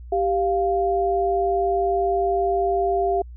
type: tone pair together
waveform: sine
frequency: 392 / 697.6 Hz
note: G4 / F5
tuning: 0 / -2 cents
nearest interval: minor seventh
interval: 998 cents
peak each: -21 dBFS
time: 0.12-3.22 s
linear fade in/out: 5 ms
effects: added 60 Hz sine -36 dBFS peak until 3.36 s